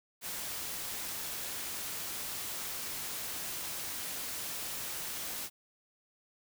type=noise; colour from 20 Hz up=white; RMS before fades=-39 dBFS; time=0.21-5.5 s; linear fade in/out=50 ms; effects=none